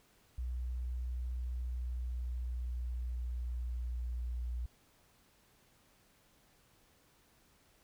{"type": "tone with pitch glide", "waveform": "sine", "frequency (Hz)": [61.6, 60.19], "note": ["B1", "B1"], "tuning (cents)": [-4, -44], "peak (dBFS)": -35, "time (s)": [0.38, 4.66], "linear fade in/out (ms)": 5, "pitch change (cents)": -40, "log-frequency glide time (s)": [1.25, 4.35], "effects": ["pink hiss -68 dBFS RMS until 7.83 s"]}